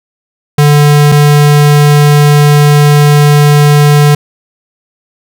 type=tone pair in turn; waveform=square; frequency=146.83 / 146.83 Hz; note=D3 / D3; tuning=0 / 0 cents; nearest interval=unison; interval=0 cents; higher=neither; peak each=-3 dBFS; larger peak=neither; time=0.58-1.12 / 1.12-4.15 s; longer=second; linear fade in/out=5 ms; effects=none